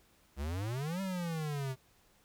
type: exponential two-way sweep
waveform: square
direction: up then down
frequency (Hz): 65.41 to 196 to 128.2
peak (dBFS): -35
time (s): 0.36-1.76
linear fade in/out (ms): 50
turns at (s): 1.01
effects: pink hiss -67 dBFS RMS until 2.24 s

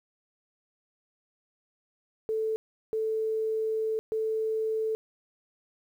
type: tone bursts at uneven times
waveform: sine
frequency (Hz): 440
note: A4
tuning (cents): 0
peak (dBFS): -26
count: 3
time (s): 2.29-2.56 / 2.93-3.99 / 4.12-4.95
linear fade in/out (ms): 0
effects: 10-bit

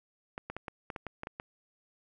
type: clicks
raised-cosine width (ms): 0.5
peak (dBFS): -23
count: 10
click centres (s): 0.379 / 0.5 / 0.566 / 0.682 / 0.902 / 0.962 / 1.067 / 1.234 / 1.271 / 1.399
effects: none

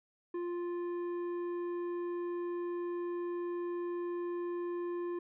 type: tone with tanh clipping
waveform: sine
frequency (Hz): 349.2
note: F4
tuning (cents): 0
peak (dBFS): -36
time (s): 0.34-5.19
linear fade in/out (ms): 5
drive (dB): 9
effects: none

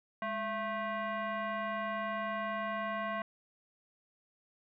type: tone with frequency modulation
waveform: sine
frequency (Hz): 207.7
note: G#3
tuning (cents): 0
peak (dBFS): -33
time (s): 0.22-3.22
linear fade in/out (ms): 2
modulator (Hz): 878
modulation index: 1.8
effects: none

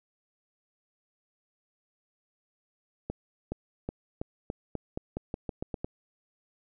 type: accelerating click train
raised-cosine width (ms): 2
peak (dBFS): -19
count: 13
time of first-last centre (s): 3.1-5.845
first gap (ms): 420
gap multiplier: 0.88
effects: none

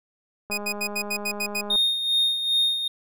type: click train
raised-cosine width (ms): 1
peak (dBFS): -22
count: 260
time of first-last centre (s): 0.5-1.757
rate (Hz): 206
type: tone bursts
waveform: sawtooth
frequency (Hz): 2489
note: D#7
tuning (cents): 0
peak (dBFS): -21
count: 8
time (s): 0.51-1.614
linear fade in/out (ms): 10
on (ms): 68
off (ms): 80
type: tone with tremolo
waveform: triangle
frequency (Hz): 3688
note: A#7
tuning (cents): -19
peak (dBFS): -16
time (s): 1.7-2.88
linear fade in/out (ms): 5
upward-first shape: sine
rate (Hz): 2.5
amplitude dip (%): 60
effects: none

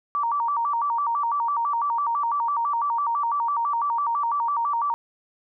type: tone with vibrato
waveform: sine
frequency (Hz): 1038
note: C6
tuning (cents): -14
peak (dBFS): -21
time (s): 0.15-4.94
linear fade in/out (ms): 0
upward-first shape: square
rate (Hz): 6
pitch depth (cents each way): 190
effects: none

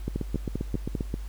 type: two click trains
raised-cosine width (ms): 3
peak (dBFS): -16 / -15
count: 9 / 5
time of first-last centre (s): 0.08-1.141 / 0.16-0.952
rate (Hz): 7.54 / 5.05
effects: added 50 Hz sine -33 dBFS peak until 1.28 s + pink hiss -53 dBFS RMS until 1.28 s

